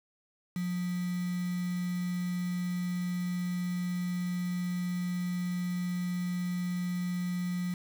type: tone with quantisation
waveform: sine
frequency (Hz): 178.4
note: F3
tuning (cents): +37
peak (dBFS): -30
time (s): 0.56-7.74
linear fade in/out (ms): 2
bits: 7
effects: none